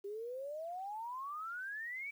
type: exponential sweep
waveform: sine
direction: up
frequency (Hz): 392 to 2320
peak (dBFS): -40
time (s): 0.04-2.11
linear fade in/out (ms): 10
effects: 11-bit